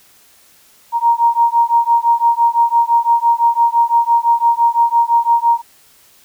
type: beating tone pair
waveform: sine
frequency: 932.3 / 938.2 Hz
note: A#5 / A#5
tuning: 0 / +11 cents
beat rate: 5.9 Hz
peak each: -13 dBFS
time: 0.92-5.62 s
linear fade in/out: 50 ms
effects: white hiss -49 dBFS RMS until 6.24 s